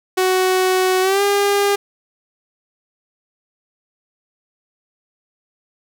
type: tone with pitch glide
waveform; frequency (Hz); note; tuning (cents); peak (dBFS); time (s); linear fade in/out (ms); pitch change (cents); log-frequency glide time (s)
sawtooth; 372.1 to 403.4; F#4 to G4; +10 to +50; -10; 0.17-1.76; 10; +140; 1.01-1.22
effects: none